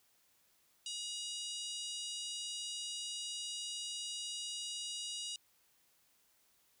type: harmonic tone with a mistuned harmonic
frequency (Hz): 961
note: B5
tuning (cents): -48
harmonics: 3 / 4 / 5 / 6 / 7 / 8 / 9 / 10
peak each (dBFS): -44 / -46 / -48 / -50 / -51 / -52 / -53 / -54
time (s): 0.86-5.36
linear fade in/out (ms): 2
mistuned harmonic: 4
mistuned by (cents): -18
effects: white hiss -72 dBFS RMS until 6.8 s